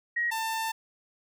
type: tone pair in turn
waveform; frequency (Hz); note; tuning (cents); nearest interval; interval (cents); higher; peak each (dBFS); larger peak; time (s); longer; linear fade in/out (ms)
sine / sawtooth; 1893 / 893.4; A#6 / A5; +26 / +26; octave + minor second; 1300; first; -25; neither; 0.16-0.31 / 0.31-0.72; second; 10
effects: none

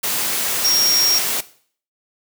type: tone in noise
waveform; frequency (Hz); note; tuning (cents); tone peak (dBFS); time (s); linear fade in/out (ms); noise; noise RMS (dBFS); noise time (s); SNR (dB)
sine; 5588; F8; 0; -14; 0.64-1.19; 10; white; -21; 0.03-1.41; +4
effects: noise-tail reverb RT60 0.5 s tail -17 dB re dry + high-pass 150 Hz 12 dB/octave

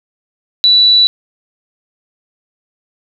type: tone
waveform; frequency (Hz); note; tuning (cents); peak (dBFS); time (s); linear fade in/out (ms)
sine; 3951; B7; 0; -5; 0.64-1.07; 0
effects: none

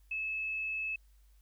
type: tone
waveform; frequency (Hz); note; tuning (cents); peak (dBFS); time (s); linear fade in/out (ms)
sine; 2600; E7; -24; -33; 0.11-0.96; 5
effects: added 50 Hz sine -59 dBFS peak until 1.41 s + white hiss -74 dBFS RMS until 1.41 s

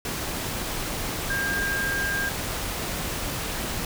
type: tone in noise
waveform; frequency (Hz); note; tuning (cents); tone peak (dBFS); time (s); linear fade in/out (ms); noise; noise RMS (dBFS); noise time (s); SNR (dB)
sine; 1604; G6; +39; -25; 1.3-2.29; 2; pink; -30; 0.05-3.85; +2
effects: none

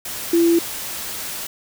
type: tone in noise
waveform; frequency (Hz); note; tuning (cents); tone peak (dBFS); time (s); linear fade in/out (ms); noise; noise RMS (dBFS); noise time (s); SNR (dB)
sine; 337.9; E4; +43; -12; 0.33-0.59; 5; white; -29; 0.05-1.47; +14
effects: none

